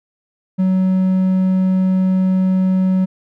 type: tone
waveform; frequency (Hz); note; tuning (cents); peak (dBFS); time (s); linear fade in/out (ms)
triangle; 187.1; F#3; +20; -10; 0.58-3.06; 20
effects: none